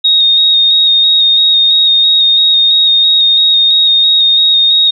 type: tone with vibrato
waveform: sine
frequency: 3729 Hz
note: A#7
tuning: in tune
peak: -5 dBFS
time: 0.04-4.91 s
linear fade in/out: 10 ms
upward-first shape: square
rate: 3 Hz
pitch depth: 17 cents each way
effects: none